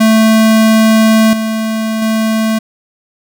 square tone with level steps, 220.6 Hz, A3, 5 cents sharp, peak -6 / -14 / -11 dBFS, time 0-2.59 s, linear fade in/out 10 ms, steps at 1.33 / 2.02 s, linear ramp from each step 2 ms, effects none

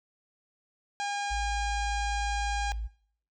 harmonic tone, 811 Hz, G#5, 41 cents flat, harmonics 1 / 2 / 3 / 4 / 5 / 6 / 7 / 8 / 9 / 10, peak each -31 / -37 / -41 / -43 / -45 / -47 / -48 / -49 / -50 / -51 dBFS, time 1-2.72 s, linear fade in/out 0 ms
sine tone, 54.4 Hz, A1, 19 cents flat, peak -31 dBFS, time 1.3-2.88 s, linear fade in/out 20 ms
effects noise-tail reverb RT60 0.6 s tail -23 dB re dry

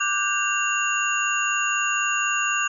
sine tone cluster, 1176 / 1480 / 1584 / 2767 / 6760 Hz, D6 / F#6 / G6 / F7 / G#8, +2 / 0 / +18 / -17 / +30 cents, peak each -26 / -30 / -27 / -25 / -30 dBFS, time 0-2.68 s, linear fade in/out 10 ms, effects none

